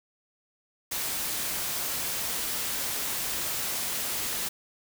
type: noise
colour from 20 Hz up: white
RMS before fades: -31 dBFS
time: 0.91-4.49 s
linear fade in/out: 10 ms
effects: none